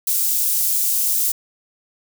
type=high-pass noise; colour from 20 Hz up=white; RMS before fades=-19 dBFS; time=0.07-1.32 s; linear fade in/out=5 ms; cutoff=7900 Hz; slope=12 dB/octave; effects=none